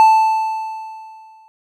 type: tone with exponential decay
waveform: triangle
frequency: 880 Hz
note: A5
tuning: in tune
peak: -3 dBFS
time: 0-1.48 s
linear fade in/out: 0 ms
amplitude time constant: 320 ms
effects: none